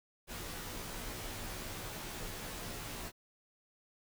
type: noise with comb filter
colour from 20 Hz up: pink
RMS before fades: -43 dBFS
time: 0.27-3.12 s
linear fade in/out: 50 ms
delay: 15 ms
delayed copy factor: -1
effects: none